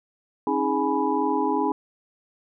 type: tone cluster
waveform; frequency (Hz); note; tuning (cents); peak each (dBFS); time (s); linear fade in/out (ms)
sine; 271.8 / 314.5 / 415.1 / 839 / 987; C#4 / D#4 / G#4 / G#5 / B5; -34 / +19 / -1 / +17 / -1; -27; 0.47-1.72; 2
effects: none